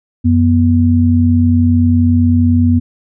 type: tone pair together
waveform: sine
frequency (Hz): 91.2 / 243.5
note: F#2 / B3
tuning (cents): -24 / -24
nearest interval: octave + perfect fourth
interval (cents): 1700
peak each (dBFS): -10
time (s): 0.24-2.8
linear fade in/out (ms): 20
effects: none